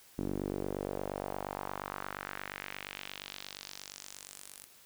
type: tone with band-pass filter sweep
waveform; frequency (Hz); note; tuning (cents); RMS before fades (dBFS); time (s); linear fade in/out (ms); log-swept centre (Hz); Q
sawtooth; 48.54; G1; -16; -41; 0.18-4.66; 0; 280 to 11000; 1.8
effects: white hiss -59 dBFS RMS until 4.85 s